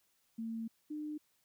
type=tone pair in turn; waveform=sine; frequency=226.2 / 301.9 Hz; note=A3 / D4; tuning=+48 / +48 cents; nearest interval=perfect fourth; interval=500 cents; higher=second; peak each=-37 / -38 dBFS; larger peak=first; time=0.38-0.68 / 0.9-1.18 s; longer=first; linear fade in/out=10 ms; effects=white hiss -75 dBFS RMS until 1.44 s